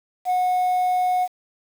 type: tone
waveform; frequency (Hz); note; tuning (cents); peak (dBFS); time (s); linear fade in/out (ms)
sine; 730; F#5; -24; -15; 0.25-1.28; 50
effects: tanh soft clip ceiling -17 dBFS + 7-bit